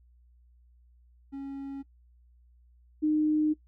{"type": "tone pair in turn", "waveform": ["triangle", "sine"], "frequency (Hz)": [275.1, 305.9], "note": ["C#4", "D#4"], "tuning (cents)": [-13, -29], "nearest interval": "major second", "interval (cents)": 184, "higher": "second", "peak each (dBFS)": [-33, -22], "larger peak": "second", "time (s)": [[1.32, 1.83], [3.02, 3.54]], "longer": "second", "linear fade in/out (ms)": 20, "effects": ["noise-tail reverb RT60 0.1 s tail -20 dB re dry", "added 60 Hz sine -57 dBFS peak until 3.67 s"]}